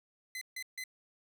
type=tone bursts; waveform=sawtooth; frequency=2036 Hz; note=C7; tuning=48 cents flat; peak=-35 dBFS; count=3; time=0.35-0.839 s; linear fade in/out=2 ms; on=63 ms; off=150 ms; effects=none